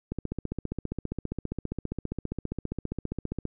click train, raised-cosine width 3 ms, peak -18 dBFS, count 51, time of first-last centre 0.12-3.453 s, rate 15 Hz, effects none

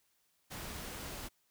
pink noise, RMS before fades -44 dBFS, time 0.5-1.29 s, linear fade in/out 20 ms, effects white hiss -75 dBFS RMS until 1.5 s

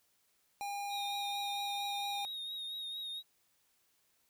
square tone, 808 Hz, G#5, 48 cents flat, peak -38 dBFS, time 0.61-2.25 s, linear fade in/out 0 ms
triangle tone with vibrato, 3745 Hz, A#7, 7 cents sharp, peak -38 dBFS, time 0.89-3.23 s, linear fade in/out 50 ms, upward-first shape triangle, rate 4.4 Hz, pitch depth 43 cents each way
effects white hiss -74 dBFS RMS until 4.29 s

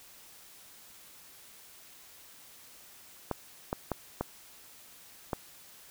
clicks, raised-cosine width 1 ms, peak -16 dBFS, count 5, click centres 3.313 / 3.729 / 3.917 / 4.21 / 5.332 s, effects white hiss -54 dBFS RMS until 5.9 s

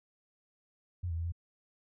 sine tone with pitch steps, 88.7 / 82.4 / 83.7 / 85.5 Hz, F2 / E2 / E2 / F2, +27 / 0 / +27 / -36 cents, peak -32 dBFS, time 1.03-1.322 s, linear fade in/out 10 ms, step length 73 ms, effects none

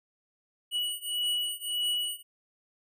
square beating tone pair, 2933 / 2934.7 Hz, F#7 / F#7, -16 / -15 cents, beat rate 1.7 Hz, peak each -33 / -32 dBFS, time 0.71-2.23 s, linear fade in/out 50 ms, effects none

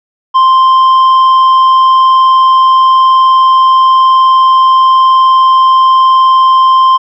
triangle tone with tanh clipping, 1046.5 Hz, C6, in tune, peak -4 dBFS, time 0.34-6.98 s, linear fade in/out 20 ms, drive 9 dB, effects none

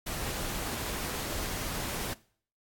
pink noise, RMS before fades -35 dBFS, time 0.06-2.14 s, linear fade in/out 10 ms, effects noise-tail reverb RT60 0.5 s tail -20 dB re dry + AAC 64 kbps

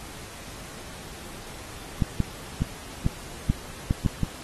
clicks, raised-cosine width 5 ms, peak -9 dBFS, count 8, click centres 2.022 / 2.203 / 2.62 / 3.064 / 3.5 / 3.909 / 4.062 / 4.233 s, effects pink hiss -42 dBFS RMS until 4.43 s + AAC 32 kbps

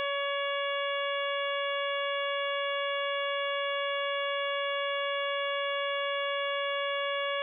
harmonic tone, 563 Hz, C#5, 27 cents sharp, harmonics 1 / 2 / 3 / 4 / 5 / 6, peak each -32 / -35 / -37 / -38 / -39 / -40 dBFS, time 0-7.42 s, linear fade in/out 0 ms, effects none

